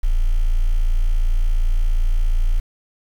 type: tone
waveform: sine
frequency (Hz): 28.63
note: A#0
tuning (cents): -30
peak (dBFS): -11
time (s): 0.03-2.6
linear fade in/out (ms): 10
effects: tanh soft clip ceiling -12 dBFS + 7-bit